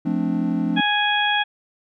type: chord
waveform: triangle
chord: D minor seventh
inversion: first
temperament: equal with one note detuned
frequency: 174.61 / 217.6 / 261.6 / 293.7 Hz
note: F3 / A3 / C4 / D4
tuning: 0 / -19 / 0 / 0 cents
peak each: -23 dBFS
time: 0.05-0.81 s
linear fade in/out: 10 ms
type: harmonic tone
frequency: 830.6 Hz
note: G#5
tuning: in tune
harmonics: 1 / 2 / 3 / 4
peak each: -22 / -22 / -26 / -23 dBFS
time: 0.76-1.44 s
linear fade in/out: 20 ms
effects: none